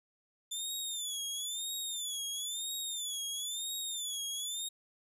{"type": "tone with vibrato", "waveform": "20% pulse", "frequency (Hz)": 3520, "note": "A7", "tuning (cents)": 0, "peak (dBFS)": -30, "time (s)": [0.51, 4.69], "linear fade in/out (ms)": 10, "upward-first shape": "sine", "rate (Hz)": 1, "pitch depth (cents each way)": 120, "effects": []}